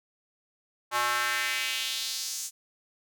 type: tone with high-pass filter sweep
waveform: square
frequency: 120.7 Hz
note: B2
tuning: 39 cents flat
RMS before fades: -30 dBFS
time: 0.91-2.51 s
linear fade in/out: 50 ms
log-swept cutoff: 990 to 7100 Hz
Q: 2.1
effects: none